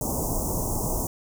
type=band-stop noise; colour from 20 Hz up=pink; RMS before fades=-27 dBFS; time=0.01-1.07 s; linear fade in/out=2 ms; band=1000 to 6100 Hz; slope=48 dB/octave; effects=none